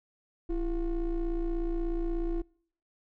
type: ring-modulated tone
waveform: triangle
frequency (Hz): 182.3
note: F#3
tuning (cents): -25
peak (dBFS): -23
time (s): 0.49-2.42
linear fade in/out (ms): 10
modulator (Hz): 154
effects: noise-tail reverb RT60 0.6 s tail -25 dB re dry